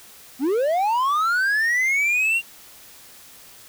triangle linear sweep, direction up, 238.6 to 2794 Hz, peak -16 dBFS, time 0.39-2.42 s, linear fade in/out 50 ms, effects white hiss -46 dBFS RMS until 3.68 s

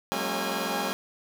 10% pulse tone cluster, 183.5 / 203.8 / 226 / 271.2 / 818 Hz, F#3 / G#3 / A3 / C#4 / G#5, -14 / -32 / +47 / -38 / -26 cents, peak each -26 dBFS, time 0.12-0.93 s, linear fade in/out 0 ms, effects none

